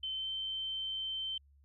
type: tone with pitch glide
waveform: sine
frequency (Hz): 3078 to 3101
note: G7 to G7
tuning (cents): -32 to -19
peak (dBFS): -35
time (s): 0.03-1.38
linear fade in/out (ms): 5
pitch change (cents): +13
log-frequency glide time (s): 0.14-0.29
effects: added 70 Hz sine -61 dBFS peak until 1.64 s